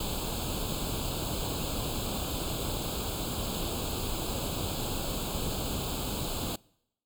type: noise with comb filter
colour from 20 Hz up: pink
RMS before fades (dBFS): -33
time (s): 0-6.56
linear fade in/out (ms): 5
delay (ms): 0.26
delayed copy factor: +1
effects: noise-tail reverb RT60 0.8 s tail -25 dB re dry